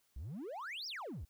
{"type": "exponential two-way sweep", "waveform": "triangle", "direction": "up then down", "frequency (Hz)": [55.5, 5730, 55.5], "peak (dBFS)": -39, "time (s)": [0.16, 1.25], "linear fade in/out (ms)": 5, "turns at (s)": 0.87, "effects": ["tanh soft clip ceiling -35 dBFS", "white hiss -75 dBFS RMS until 1.29 s"]}